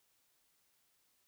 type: silence
effects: white hiss -75 dBFS RMS until 1.27 s